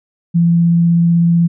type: tone with vibrato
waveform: sine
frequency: 169.7 Hz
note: F3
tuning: 49 cents flat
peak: -8 dBFS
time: 0.34-1.48 s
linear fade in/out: 20 ms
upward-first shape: triangle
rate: 16 Hz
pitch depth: 9 cents each way
effects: none